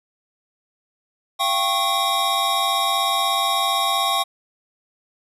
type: tone cluster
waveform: square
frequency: 685 / 782 / 1098 / 3745 Hz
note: F5 / G5 / C#6 / A#7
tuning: -34 / -4 / -17 / +7 cents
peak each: -28 / -25 / -23 / -24 dBFS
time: 1.39-4.24 s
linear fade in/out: 20 ms
effects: resampled to 32000 Hz